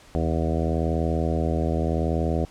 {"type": "harmonic tone with a mistuned harmonic", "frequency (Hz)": 80.8, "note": "E2", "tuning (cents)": -34, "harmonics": [1, 2, 3, 4, 5, 6, 7, 8, 9], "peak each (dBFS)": [-25, -28, -30, -31, -32, -33, -33, -34, -35], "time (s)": [0.15, 2.45], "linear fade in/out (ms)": 0, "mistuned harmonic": 1, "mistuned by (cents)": -100, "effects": ["pink hiss -51 dBFS RMS until 2.5 s", "low-pass 9000 Hz 12 dB/octave"]}